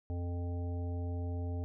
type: harmonic tone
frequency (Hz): 87.31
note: F2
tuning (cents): 0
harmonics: 1 / 3 / 5 / 7 / 9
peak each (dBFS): -34 / -44 / -48 / -51 / -53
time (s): 0.1-1.64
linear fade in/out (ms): 0
effects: none